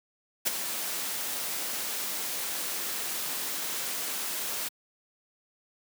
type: noise with ADSR envelope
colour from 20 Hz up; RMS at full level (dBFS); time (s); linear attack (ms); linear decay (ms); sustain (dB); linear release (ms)
white; -24; 0.45-4.69; 22; 18; -9; 13
effects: high-pass 200 Hz 12 dB/octave